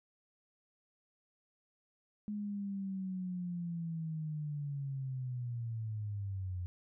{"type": "linear sweep", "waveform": "sine", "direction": "down", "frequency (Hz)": [210, 88], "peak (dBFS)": -36, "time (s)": [2.28, 6.66], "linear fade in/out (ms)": 0, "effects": []}